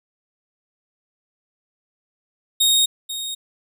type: tone with echo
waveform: sawtooth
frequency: 3729 Hz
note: A#7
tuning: in tune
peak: -11 dBFS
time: 2.6-2.86 s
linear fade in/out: 10 ms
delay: 490 ms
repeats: 1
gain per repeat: -12 dB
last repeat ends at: 3.35 s
effects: none